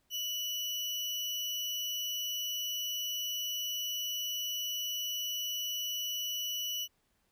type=tone with sample-and-hold; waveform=sine; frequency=2960 Hz; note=F#7; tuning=in tune; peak=-33 dBFS; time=0.1-6.88 s; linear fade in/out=50 ms; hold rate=8820 Hz; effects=pink hiss -75 dBFS RMS until 7.31 s